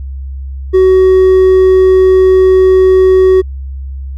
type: tone with hard clipping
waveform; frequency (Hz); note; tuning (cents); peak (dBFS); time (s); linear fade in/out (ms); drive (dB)
triangle; 375.3; F#4; +25; -4; 0.73-3.42; 20; 5
effects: added 67 Hz sine -19 dBFS peak until 4.17 s